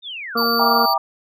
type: linear sweep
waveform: sine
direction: down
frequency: 3729 to 430 Hz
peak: -28 dBFS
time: 0.02-0.48 s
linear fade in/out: 50 ms
type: harmonic tone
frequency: 233.1 Hz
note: A#3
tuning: in tune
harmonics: 1 / 2 / 3 / 5 / 6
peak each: -24 / -23 / -29 / -21 / -24 dBFS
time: 0.35-0.86 s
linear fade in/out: 10 ms
type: tone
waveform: square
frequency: 4577 Hz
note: D8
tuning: 45 cents flat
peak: -21 dBFS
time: 0.37-0.94 s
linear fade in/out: 10 ms
type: chord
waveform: sine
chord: E half-diminished seventh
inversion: none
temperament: just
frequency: 659.3 / 791.1 / 949.3 / 1186.7 Hz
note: E5 / G5 / Bb5 / D6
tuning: 0 / +16 / +31 / +18 cents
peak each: -25 / -21 / -21 / -20 dBFS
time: 0.59-0.98 s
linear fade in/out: 5 ms
effects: none